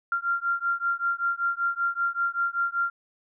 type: beating tone pair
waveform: sine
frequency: 1383 / 1388.2 Hz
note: F6 / F6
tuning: -17 / -11 cents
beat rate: 5.2 Hz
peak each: -27 dBFS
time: 0.12-2.9 s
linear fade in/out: 2 ms
effects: none